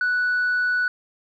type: tone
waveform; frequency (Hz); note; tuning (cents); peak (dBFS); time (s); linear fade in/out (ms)
sine; 1480; F#6; 0; -17; 0.01-0.88; 2
effects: tanh soft clip ceiling -17 dBFS